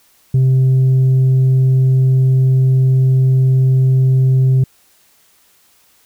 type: tone with tanh clipping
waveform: sine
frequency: 130.81 Hz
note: C3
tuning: in tune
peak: -9 dBFS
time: 0.34-4.64 s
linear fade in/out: 5 ms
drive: 2 dB
effects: white hiss -53 dBFS RMS until 6.05 s